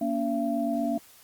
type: tone cluster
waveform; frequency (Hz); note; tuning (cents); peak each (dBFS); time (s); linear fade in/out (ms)
sine; 235.5 / 283.9 / 675; A#3 / C#4 / E5; +18 / +41 / +41; -29; 0.01-0.98; 5
effects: white hiss -54 dBFS RMS until 1.23 s + Opus 32 kbps